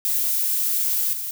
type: noise with level steps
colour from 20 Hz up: violet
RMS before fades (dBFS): -22 / -29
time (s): 0.05-1.31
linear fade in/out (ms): 0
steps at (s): 1.13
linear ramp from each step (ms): 2
effects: none